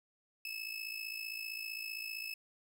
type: tone with amplitude modulation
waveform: 30% pulse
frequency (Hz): 2601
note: E7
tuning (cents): -24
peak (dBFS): -34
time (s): 0.45-2.34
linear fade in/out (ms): 2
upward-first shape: sine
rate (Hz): 55.4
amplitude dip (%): 70
effects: none